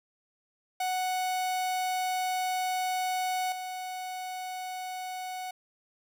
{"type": "tone with level steps", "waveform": "45% pulse", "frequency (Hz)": 740, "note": "F#5", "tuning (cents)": 0, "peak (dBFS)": [-28, -35], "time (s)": [0.8, 5.51], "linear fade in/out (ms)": 5, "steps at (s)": 3.52, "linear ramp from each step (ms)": 2, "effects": []}